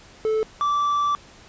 triangle tone pair in turn, 436.8 / 1163.8 Hz, A4 / D6, -13 / -16 cents, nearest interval octave + perfect fourth, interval 1697 cents, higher second, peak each -17 / -17 dBFS, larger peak neither, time 0.25-0.43 / 0.61-1.15 s, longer second, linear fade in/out 0 ms, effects pink hiss -48 dBFS RMS until 1.48 s + resampled to 16000 Hz

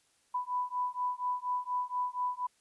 sine beating tone pair, 991 / 995.2 Hz, B5 / B5, +6 / +13 cents, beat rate 4.2 Hz, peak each -34 / -34 dBFS, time 0.34-2.47 s, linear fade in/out 10 ms, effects white hiss -70 dBFS RMS until 2.6 s + resampled to 24000 Hz

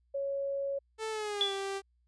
sine tone, 554.4 Hz, C#5, in tune, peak -31 dBFS, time 0.14-0.79 s, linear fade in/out 10 ms
sawtooth tone with pitch glide, 440 to 392 Hz, A4 to G4, 0 to 0 cents, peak -30 dBFS, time 0.98-1.82 s, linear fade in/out 50 ms, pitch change -200 cents, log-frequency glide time 1.1-1.52 s
sine tone with exponential decay, 3428 Hz, A7, 46 cents flat, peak -23 dBFS, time 1.41-1.69 s, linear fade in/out 0 ms, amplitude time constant 59 ms
effects added 60 Hz sine -68 dBFS peak until 2.07 s + resampled to 22050 Hz

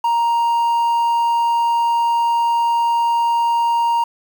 triangle tone with quantisation, 935 Hz, A#5, 5 cents sharp, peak -12 dBFS, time 0.04-4.04 s, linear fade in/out 5 ms, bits 7, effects none

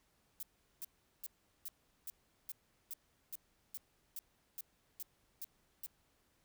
violet noise bursts, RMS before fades -44 dBFS, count 14, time 0.4-5.862 s, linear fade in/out 0 ms, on 28 ms, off 390 ms, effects pink hiss -75 dBFS RMS until 6.44 s

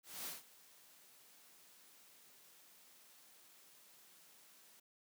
white noise with ADSR envelope, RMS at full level -44 dBFS, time 0.03-4.8 s, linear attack 230 ms, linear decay 160 ms, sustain -20 dB, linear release 7 ms, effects high-pass 150 Hz 12 dB/octave

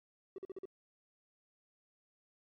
triangle tone bursts, 381.9 Hz, G4, 45 cents flat, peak -38 dBFS, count 5, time 0.36-0.655 s, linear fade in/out 2 ms, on 23 ms, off 45 ms, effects tanh soft clip ceiling -36 dBFS + MP3 96 kbps

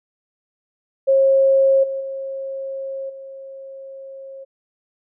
sine tone with level steps, 540 Hz, C#5, 45 cents flat, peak -11 / -22 / -25 / -33 dBFS, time 1.07-4.45 s, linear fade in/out 20 ms, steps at 1.83 / 2 / 3.09 s, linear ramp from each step 10 ms, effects none

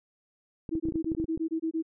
clicks, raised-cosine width 3 ms, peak -23 dBFS, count 12, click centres 0.692 / 0.753 / 0.854 / 0.886 / 0.922 / 0.957 / 1.045 / 1.118 / 1.149 / 1.2 / 1.243 / 1.375 s
sine tone bursts, 323.4 Hz, E4, 33 cents flat, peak -26 dBFS, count 10, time 0.71-1.826 s, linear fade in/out 20 ms, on 90 ms, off 24 ms
effects none

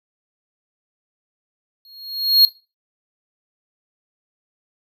square tone with exponential growth, 4275 Hz, C8, 36 cents sharp, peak -7 dBFS, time 1.85-2.45 s, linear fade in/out 1 ms, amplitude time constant 130 ms, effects noise-tail reverb RT60 0.3 s tail -20 dB re dry

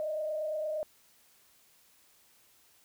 sine tone with frequency modulation, 617 Hz, D#5, 15 cents flat, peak -31 dBFS, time 0-0.83 s, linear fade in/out 0 ms, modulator 28.7 Hz, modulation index 0.64, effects white hiss -64 dBFS RMS until 2.84 s

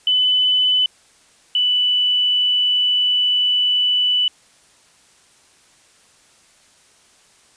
sine tone pair in turn, 3005 / 2977 Hz, F#7 / F#7, +26 / +10 cents, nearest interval unison, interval 16 cents, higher first, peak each -13 / -14 dBFS, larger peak first, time 0.07-0.86 / 1.55-4.28 s, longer second, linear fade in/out 2 ms, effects white hiss -53 dBFS RMS until 7.56 s + resampled to 22050 Hz

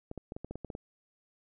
clicks, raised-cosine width 2 ms, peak -26 dBFS, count 10, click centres 0.114 / 0.177 / 0.321 / 0.365 / 0.446 / 0.51 / 0.556 / 0.647 / 0.702 / 0.751 s, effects none

